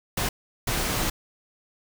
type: noise bursts at uneven times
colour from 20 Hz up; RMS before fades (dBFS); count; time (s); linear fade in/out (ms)
pink; -26; 2; 0.17-0.29 / 0.67-1.1; 5
effects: none